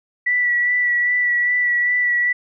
sine tone with vibrato, 1956 Hz, B6, 17 cents flat, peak -15 dBFS, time 0.26-2.33 s, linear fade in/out 10 ms, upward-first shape sine, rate 2.5 Hz, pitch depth 19 cents each way, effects none

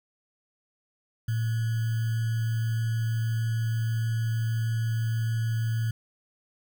sine tone with sample-and-hold, 113.3 Hz, A#2, 49 cents flat, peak -24 dBFS, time 1.28-5.91 s, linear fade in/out 5 ms, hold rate 1575 Hz, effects none

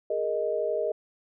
sine chord, Ab suspended second, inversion none, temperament just, 415.3 / 467.2 / 623 Hz, Ab4 / Bb4 / Eb5, 0 / +4 / +2 cents, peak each -31 / -30 / -28 dBFS, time 0.1-0.92 s, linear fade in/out 5 ms, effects none

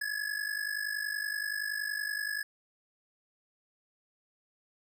square ring-modulated tone, 1694 Hz, G#6, 34 cents sharp, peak -30 dBFS, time 0.01-2.43 s, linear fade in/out 5 ms, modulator 25.3 Hz, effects none

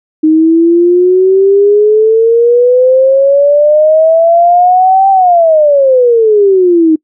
sine exponential two-way sweep, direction up then down, 309.7 to 784 to 309.7 Hz, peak -3 dBFS, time 0.23-6.96 s, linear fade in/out 10 ms, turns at 5.1 s, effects noise-tail reverb RT60 0.1 s tail -25 dB re dry

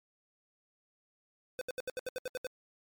square tone bursts, 508 Hz, B4, 49 cents sharp, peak -35 dBFS, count 10, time 1.59-2.468 s, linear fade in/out 0 ms, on 23 ms, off 72 ms, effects MP3 96 kbps

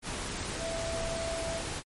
sine tone in noise, 662 Hz, E5, 7 cents sharp, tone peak -34 dBFS, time 0.58-1.63 s, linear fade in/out 50 ms, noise pink, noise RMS -36 dBFS, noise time 0.02-1.83 s, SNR -1 dB, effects MP3 48 kbps

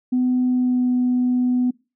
sine tone with pitch glide, 251.6 to 249.1 Hz, B3 to B3, +32 to +15 cents, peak -15 dBFS, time 0.12-1.71 s, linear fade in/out 10 ms, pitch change -17 cents, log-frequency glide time 0.46-0.9 s, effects noise-tail reverb RT60 0.3 s tail -24 dB re dry + tanh soft clip ceiling -12 dBFS

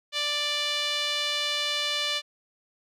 sawtooth tone with band-pass filter, 588 Hz, D5, 2 cents sharp, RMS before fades -28 dBFS, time 0.12-2.22 s, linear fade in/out 50 ms, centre 3500 Hz, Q 2.4, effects none

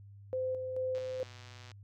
sine tone with tremolo, 515 Hz, C5, 28 cents flat, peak -31 dBFS, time 0.33-1.23 s, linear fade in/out 0 ms, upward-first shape square, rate 2.3 Hz, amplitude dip 40%
click train, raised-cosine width 0.2 ms, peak -35 dBFS, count 96, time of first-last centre 0.95-1.716 s, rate 124 Hz
effects added 100 Hz sine -50 dBFS peak until 1.83 s

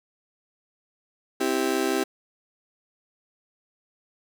35% pulse chord, C major, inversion none, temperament just, 261.6 / 327 / 392.4 Hz, C4 / E4 / G4, 0 / -14 / +2 cents, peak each -27 / -26 / -24 dBFS, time 1.4-2.04 s, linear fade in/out 10 ms, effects none

